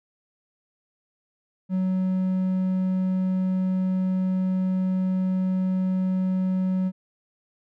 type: tone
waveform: triangle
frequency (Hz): 186.4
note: F#3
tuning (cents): +13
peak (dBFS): -19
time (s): 1.69-6.92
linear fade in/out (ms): 50
effects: none